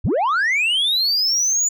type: linear sweep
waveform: sine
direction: up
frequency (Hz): 38.98 to 7040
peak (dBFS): -13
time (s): 0.04-1.69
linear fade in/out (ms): 10
effects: tanh soft clip ceiling -15 dBFS